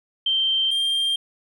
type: tone pair in turn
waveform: sine / triangle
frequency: 3136 / 3187 Hz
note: G7 / G7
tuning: 0 / +28 cents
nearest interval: unison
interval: 28 cents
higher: second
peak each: -18 dBFS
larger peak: neither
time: 0.26-0.71 / 0.71-1.16 s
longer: neither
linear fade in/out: 5 ms
effects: none